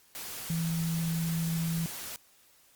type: tone in noise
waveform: sine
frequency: 164.81 Hz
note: E3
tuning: in tune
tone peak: -28 dBFS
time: 0.5-1.86 s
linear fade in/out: 0 ms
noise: white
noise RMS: -40 dBFS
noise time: 0.15-2.16 s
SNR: +9 dB
effects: white hiss -62 dBFS RMS until 2.75 s + Opus 48 kbps